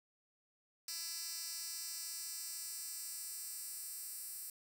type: tone with high-pass filter sweep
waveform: 10% pulse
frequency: 333.9 Hz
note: E4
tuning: 22 cents sharp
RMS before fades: -45 dBFS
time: 0.88-4.5 s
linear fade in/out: 2 ms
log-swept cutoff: 5600 to 9700 Hz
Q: 1.5
effects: none